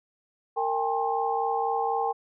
sine tone cluster, 459.1 / 796 / 860 / 1064 Hz, A#4 / G5 / A5 / C6, -26 / +26 / -40 / +29 cents, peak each -30 / -26 / -34 / -33 dBFS, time 0.56-2.13 s, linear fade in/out 20 ms, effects none

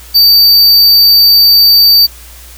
square tone, 4616 Hz, D8, 31 cents flat, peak -3 dBFS, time 0.14-2.07 s, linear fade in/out 20 ms, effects added 60 Hz sine -33 dBFS peak until 2.57 s + white hiss -35 dBFS RMS until 2.57 s

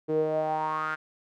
sawtooth tone with band-pass filter sweep, 155.56 Hz, D#3, in tune, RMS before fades -28 dBFS, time 0.08-0.96 s, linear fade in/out 20 ms, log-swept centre 400 to 1500 Hz, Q 7, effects none

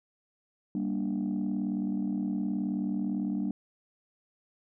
sine chord, G minor, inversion none, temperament just, 196 / 235.2 / 294 Hz, G3 / Bb3 / D4, 0 / +16 / +2 cents, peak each -30 / -32 / -32 dBFS, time 0.75-3.51 s, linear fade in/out 2 ms, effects tanh soft clip ceiling -23 dBFS

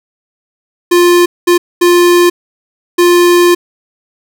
square tone bursts at uneven times, 350.6 Hz, F4, 7 cents sharp, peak -5 dBFS, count 4, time 0.91-1.26 / 1.47-1.58 / 1.81-2.3 / 2.98-3.55 s, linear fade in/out 10 ms, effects none

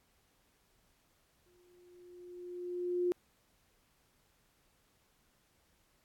sine tone with exponential growth, 355.6 Hz, F4, 31 cents sharp, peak -27 dBFS, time 1.46-3.12 s, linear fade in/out 0 ms, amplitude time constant 360 ms, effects pink hiss -72 dBFS RMS until 6.04 s + AAC 64 kbps

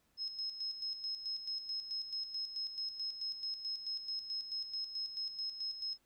sine tone with tremolo, 5160 Hz, E8, 38 cents flat, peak -36 dBFS, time 0.17-5.98 s, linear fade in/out 50 ms, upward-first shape square, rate 4.6 Hz, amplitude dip 60%, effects pink hiss -75 dBFS RMS until 6.05 s

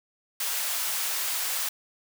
white high-pass noise, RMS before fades -29 dBFS, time 0.4-1.69 s, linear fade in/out 5 ms, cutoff 730 Hz, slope 12 dB/octave, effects none

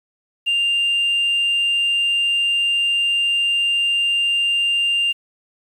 sine tone, 2794 Hz, F7, in tune, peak -14 dBFS, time 0.46-5.13 s, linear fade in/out 20 ms, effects tanh soft clip ceiling -13 dBFS + 8-bit

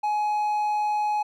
triangle tone, 841 Hz, G#5, 22 cents sharp, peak -20 dBFS, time 0.03-1.23 s, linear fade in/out 10 ms, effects none

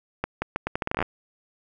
accelerating click train, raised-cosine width 0.5 ms, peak -10 dBFS, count 14, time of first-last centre 0.24-1.026 s, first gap 180 ms, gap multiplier 0.78, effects none

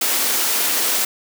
white high-pass noise, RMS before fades -19 dBFS, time 0.01-1.05 s, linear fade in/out 5 ms, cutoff 220 Hz, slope 48 dB/octave, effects none

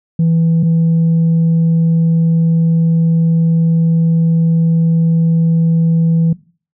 sine tone pair in turn, 164.81 / 164.81 Hz, E3 / E3, 0 / 0 cents, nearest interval unison, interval 0 cents, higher neither, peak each -7 dBFS, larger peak neither, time 0.19-0.63 / 0.63-6.33 s, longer second, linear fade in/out 5 ms, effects noise-tail reverb RT60 0.4 s tail -20 dB re dry + tanh soft clip ceiling -7 dBFS

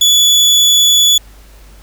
30% pulse tone, 3431 Hz, A7, 44 cents flat, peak -4 dBFS, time 0.01-1.18 s, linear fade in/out 5 ms, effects added 50 Hz sine -37 dBFS peak until 1.82 s + pink hiss -45 dBFS RMS until 1.82 s

